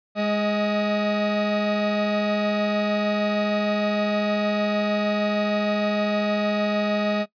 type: tone pair together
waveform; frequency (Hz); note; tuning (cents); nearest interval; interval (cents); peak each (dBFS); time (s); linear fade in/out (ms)
40% pulse; 207.3 / 628.4; G#3 / D#5; -3 / +17; octave + perfect fifth; 1920; -23; 0.15-7.26; 50
effects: noise-tail reverb RT60 0.1 s tail -19 dB re dry + resampled to 11025 Hz